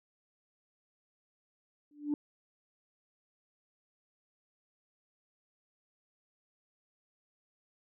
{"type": "tone with exponential growth", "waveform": "sine", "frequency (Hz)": 293.7, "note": "D4", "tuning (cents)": 0, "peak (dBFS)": -24, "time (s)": [1.91, 2.14], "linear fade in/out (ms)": 2, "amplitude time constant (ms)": 49, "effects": ["tanh soft clip ceiling -24 dBFS"]}